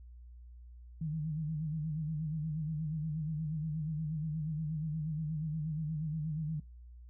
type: tone with vibrato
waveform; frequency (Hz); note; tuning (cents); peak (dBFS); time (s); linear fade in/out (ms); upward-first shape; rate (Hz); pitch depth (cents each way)
sine; 155.56; D#3; 0; -33; 1.01-6.6; 5; sine; 8.4; 76
effects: noise-tail reverb RT60 0.2 s tail -21 dB re dry + added 60 Hz sine -49 dBFS peak until 7.09 s